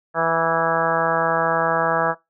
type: harmonic tone with a mistuned harmonic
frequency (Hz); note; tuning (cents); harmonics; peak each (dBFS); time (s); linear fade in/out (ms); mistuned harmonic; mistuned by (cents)
164.81; E3; 0; 1 / 2 / 3 / 4 / 5 / 6 / 7 / 8 / 9 / 10; -31 / -33 / -25 / -22 / -26 / -27 / -26 / -25 / -31 / -26; 0.14-2.15; 50; 6; -17
effects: noise-tail reverb RT60 0.2 s tail -21 dB re dry